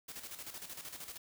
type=noise with tremolo; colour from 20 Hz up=white; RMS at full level=-45 dBFS; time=0.08-1.18 s; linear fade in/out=10 ms; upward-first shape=square; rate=13 Hz; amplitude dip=60%; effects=none